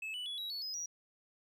triangle tone with pitch steps, 2599 / 2968 / 3390 / 3872 / 4422 / 5050 / 5768 Hz, E7 / F#7 / G#7 / B7 / C#8 / D#8 / F#8, -25 / +5 / +35 / -35 / -5 / +25 / -45 cents, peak -37 dBFS, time 0.02-0.86 s, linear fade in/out 5 ms, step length 120 ms, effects none

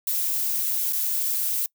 violet noise with dropouts, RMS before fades -25 dBFS, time 0.07-1.66 s, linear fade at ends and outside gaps 2 ms, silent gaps 0.926-0.931 s, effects noise-tail reverb RT60 0.1 s tail -24 dB re dry

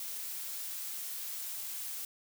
blue noise, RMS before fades -40 dBFS, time 0-2.05 s, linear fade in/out 2 ms, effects none

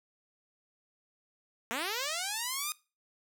5% pulse linear sweep, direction up, 217.9 to 1244.5 Hz, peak -21 dBFS, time 1.71-2.72 s, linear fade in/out 0 ms, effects noise-tail reverb RT60 0.3 s tail -21 dB re dry

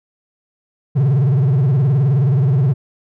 triangle tone with vibrato, 135 Hz, C#3, 45 cents flat, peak -9 dBFS, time 0.95-2.74 s, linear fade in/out 20 ms, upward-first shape sine, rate 19 Hz, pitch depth 210 cents each way, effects none

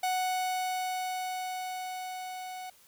45% pulse tone with level ramp, 740 Hz, F#5, in tune, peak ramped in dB -27 to -39 dBFS, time 0.03-2.7 s, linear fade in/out 5 ms, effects white hiss -60 dBFS RMS until 2.87 s

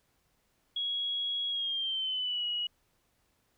sine tone with pitch glide, 3322 to 2909 Hz, G#7 to F#7, 0 to -30 cents, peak -30 dBFS, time 0.76-2.67 s, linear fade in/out 5 ms, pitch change -230 cents, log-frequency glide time 1.49-2.45 s, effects pink hiss -73 dBFS RMS until 3.57 s

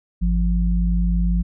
sine tone pair together, 51.91 / 174.61 Hz, G#1 / F3, 0 / 0 cents, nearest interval octave + major sixth, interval 2100 cents, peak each -17 / -21 dBFS, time 0.21-1.43 s, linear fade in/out 20 ms, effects none

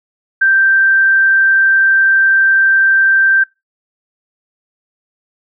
sine tone, 1568 Hz, G6, in tune, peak -7 dBFS, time 0.41-3.44 s, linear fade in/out 10 ms, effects noise-tail reverb RT60 0.2 s tail -20 dB re dry

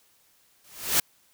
white noise with exponential growth, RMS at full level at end -18 dBFS, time 0.64-1 s, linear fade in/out 5 ms, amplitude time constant 77 ms, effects white hiss -63 dBFS RMS until 1.33 s

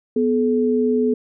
sine tone pair together, 246.9 / 429 Hz, B3 / A4, 0 / -44 cents, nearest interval minor seventh, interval 956 cents, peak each -18 dBFS, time 0.16-1.14 s, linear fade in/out 5 ms, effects none

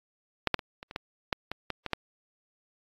clicks, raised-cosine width 0.3 ms, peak -8 / -6 / -22 / -25 / -26 / -15 / -10 / -17 / -15 / -15 / -9 dBFS, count 11, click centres 0.473 / 0.543 / 0.592 / 0.829 / 0.911 / 0.961 / 1.328 / 1.516 / 1.703 / 1.863 / 1.933 s, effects AAC 32 kbps

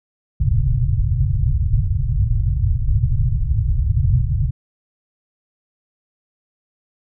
white low-pass noise, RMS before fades -17 dBFS, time 0.4-4.51 s, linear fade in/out 5 ms, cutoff 140 Hz, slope 96 dB/octave, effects none

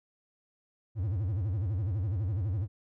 triangle tone with vibrato, 98.7 Hz, G2, 12 cents sharp, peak -26 dBFS, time 0.95-2.68 s, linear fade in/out 50 ms, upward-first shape sine, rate 12 Hz, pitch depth 250 cents each way, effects none

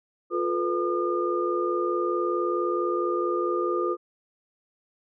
sine tone cluster, 352.1 / 436.7 / 496.2 / 1212 Hz, F4 / A4 / B4 / D#6, +14 / -13 / +8 / -46 cents, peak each -26 / -32 / -30 / -29 dBFS, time 0.3-3.97 s, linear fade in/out 50 ms, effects none

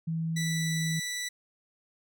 sine tone with pitch glide, 163 to 161.03 Hz, E3 to E3, -19 to -40 cents, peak -28 dBFS, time 0.07-1 s, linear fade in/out 10 ms, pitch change -21 cents, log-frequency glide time 0.4-0.73 s
15% pulse tone, 1970 Hz, B6, 5 cents flat, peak -26 dBFS, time 0.36-1.29 s, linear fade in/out 10 ms
effects none

